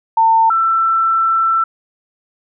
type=tone pair in turn; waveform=sine; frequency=900 / 1336.1 Hz; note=A5 / E6; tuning=+39 / +23 cents; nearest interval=perfect fifth; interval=684 cents; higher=second; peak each=-8 / -11 dBFS; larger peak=first; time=0.17-0.5 / 0.5-1.64 s; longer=second; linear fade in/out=5 ms; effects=none